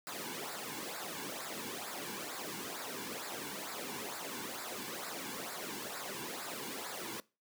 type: noise with flanger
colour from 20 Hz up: pink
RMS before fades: -42 dBFS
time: 0.07-7.2 s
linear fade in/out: 0 ms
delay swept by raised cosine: 0.32 to 1.62 ms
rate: 2.2 Hz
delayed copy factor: -0.7
effects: noise-tail reverb RT60 0.3 s tail -22 dB re dry + high-pass 200 Hz 12 dB/octave